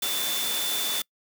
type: tone in noise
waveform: sine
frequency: 3520 Hz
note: A7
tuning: in tune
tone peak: -29 dBFS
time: 0.02-1.02 s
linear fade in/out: 5 ms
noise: white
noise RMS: -29 dBFS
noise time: 0.02-1.02 s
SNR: -3 dB
effects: noise-tail reverb RT60 0.1 s tail -26 dB re dry + high-pass 200 Hz 12 dB/octave